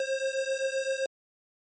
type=beating tone pair; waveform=square; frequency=531 / 538.7 Hz; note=C5 / C#5; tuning=+25 / -50 cents; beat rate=7.7 Hz; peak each=-31 / -32 dBFS; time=0-1.06 s; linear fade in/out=2 ms; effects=MP3 32 kbps